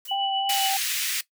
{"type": "noise with exponential decay", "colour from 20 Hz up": "blue", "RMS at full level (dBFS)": -37, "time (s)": [0.05, 0.21], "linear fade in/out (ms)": 5, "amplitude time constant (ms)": 34}
{"type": "tone with tremolo", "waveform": "sine", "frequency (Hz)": 2960, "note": "F#7", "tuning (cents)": 0, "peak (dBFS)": -24, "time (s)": [0.07, 0.72], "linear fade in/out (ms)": 50, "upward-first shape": "triangle", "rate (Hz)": 7.4, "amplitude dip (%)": 55}
{"type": "tone with vibrato", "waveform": "sine", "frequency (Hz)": 784, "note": "G5", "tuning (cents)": 0, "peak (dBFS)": -24, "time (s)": [0.11, 0.77], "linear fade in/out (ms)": 5, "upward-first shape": "triangle", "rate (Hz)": 3.1, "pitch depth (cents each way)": 18}
{"type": "high-pass noise", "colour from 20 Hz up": "pink", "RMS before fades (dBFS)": -27, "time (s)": [0.49, 1.21], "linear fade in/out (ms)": 5, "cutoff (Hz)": 2000, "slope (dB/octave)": 24}
{"effects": ["noise-tail reverb RT60 0.1 s tail -17 dB re dry"]}